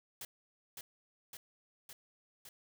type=noise with echo; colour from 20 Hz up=white; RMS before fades=-45 dBFS; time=0.21-0.25 s; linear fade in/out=2 ms; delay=560 ms; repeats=4; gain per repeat=-2 dB; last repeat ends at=2.49 s; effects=none